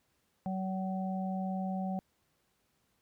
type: harmonic tone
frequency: 189 Hz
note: F#3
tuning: 37 cents sharp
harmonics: 1 / 3 / 4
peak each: -33 / -44 / -39 dBFS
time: 0.46-1.99 s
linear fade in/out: 0 ms
effects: pink hiss -75 dBFS RMS until 3.01 s + high-pass 60 Hz 12 dB/octave